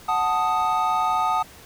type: chord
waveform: triangle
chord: D# diminished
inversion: first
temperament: equal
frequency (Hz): 740 / 880 / 1244.5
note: F#5 / A5 / D#6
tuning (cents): 0 / 0 / 0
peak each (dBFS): -23 / -22 / -21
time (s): 0.08-1.43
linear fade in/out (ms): 10
effects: pink hiss -46 dBFS RMS until 1.65 s